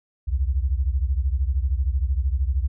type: beating tone pair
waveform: sine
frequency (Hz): 62.5 / 75.5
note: B1 / D2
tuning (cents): +21 / +48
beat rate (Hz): 13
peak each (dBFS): -21 / -24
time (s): 0.27-2.68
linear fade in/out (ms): 20
effects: none